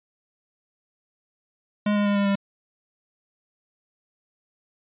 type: tone with pitch steps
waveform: square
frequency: 207.7 / 205.4 / 203.2 / 201 / 198.78 Hz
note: G#3 / G#3 / G#3 / G3 / G3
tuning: 0 / -19 / -38 / +44 / +24 cents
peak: -20 dBFS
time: 1.86-2.355 s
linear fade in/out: 5 ms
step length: 99 ms
effects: resampled to 8000 Hz